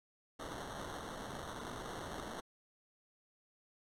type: noise with sample-and-hold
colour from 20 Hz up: blue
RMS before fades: -45 dBFS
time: 0.39-2.41 s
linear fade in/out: 10 ms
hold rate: 2450 Hz
effects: low-pass 11000 Hz 12 dB/octave